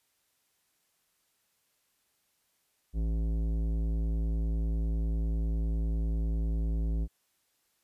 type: tone with tanh clipping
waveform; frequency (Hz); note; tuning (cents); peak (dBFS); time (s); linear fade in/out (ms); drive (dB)
sine; 55; A1; 0; -29; 2.93-7.08; 50; 14
effects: white hiss -74 dBFS RMS until 7.83 s + resampled to 32000 Hz